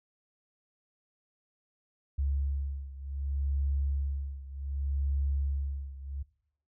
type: beating tone pair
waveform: sine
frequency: 69.3 / 69.96 Hz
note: C#2 / C#2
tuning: 0 / +17 cents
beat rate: 0.66 Hz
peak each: -31 / -34 dBFS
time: 2.18-6.23 s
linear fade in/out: 10 ms
effects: noise-tail reverb RT60 0.7 s tail -21 dB re dry